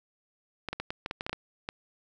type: clicks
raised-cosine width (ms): 0.3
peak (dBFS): -17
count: 11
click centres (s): 0.687 / 0.73 / 0.8 / 0.905 / 1.061 / 1.111 / 1.209 / 1.265 / 1.295 / 1.33 / 1.689
effects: none